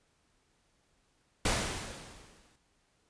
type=noise with exponential decay; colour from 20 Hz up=pink; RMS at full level=-27 dBFS; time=1.45-2.56 s; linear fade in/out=5 ms; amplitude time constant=240 ms; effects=pink hiss -72 dBFS RMS until 3.09 s + resampled to 22050 Hz